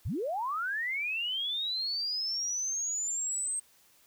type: linear sweep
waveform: sine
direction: up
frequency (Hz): 53.7 to 8400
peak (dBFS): -30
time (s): 0.05-3.6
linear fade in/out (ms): 10
effects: white hiss -63 dBFS RMS until 4.06 s